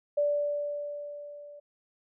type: tone with level ramp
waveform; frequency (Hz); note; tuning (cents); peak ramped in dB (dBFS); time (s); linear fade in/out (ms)
sine; 583; D5; -13; -22 to -45; 0.17-1.6; 10
effects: none